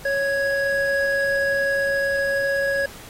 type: tone pair together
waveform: triangle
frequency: 554.4 / 1662.8 Hz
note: C#5 / G#6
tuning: 0 / +2 cents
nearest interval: octave + perfect fifth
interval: 1902 cents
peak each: -20 dBFS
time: 0.05-2.86 s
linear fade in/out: 5 ms
effects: pink hiss -42 dBFS RMS until 3.09 s + AAC 48 kbps